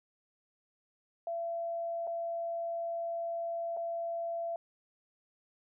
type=tone with dropouts; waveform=sine; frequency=675 Hz; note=E5; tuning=41 cents sharp; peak=-33 dBFS; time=1.27-4.56 s; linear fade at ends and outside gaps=2 ms; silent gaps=2.07-2.074 / 3.767-3.771 s; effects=none